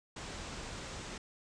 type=low-pass noise; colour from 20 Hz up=pink; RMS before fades=-44 dBFS; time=0.16-1.18 s; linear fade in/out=5 ms; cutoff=8400 Hz; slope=48 dB/octave; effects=resampled to 22050 Hz